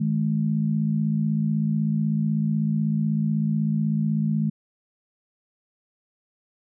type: tone pair together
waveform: sine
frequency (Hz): 156.7 / 212.8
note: D#3 / G#3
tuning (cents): +13 / +42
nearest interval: perfect fourth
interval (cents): 529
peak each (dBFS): -23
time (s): 0-4.5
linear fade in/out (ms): 10
effects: none